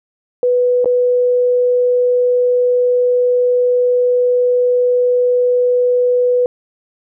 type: tone with dropouts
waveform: sine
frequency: 493.9 Hz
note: B4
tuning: in tune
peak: -10 dBFS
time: 0.43-6.46 s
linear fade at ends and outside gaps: 1 ms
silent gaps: 0.845-0.857 s
effects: none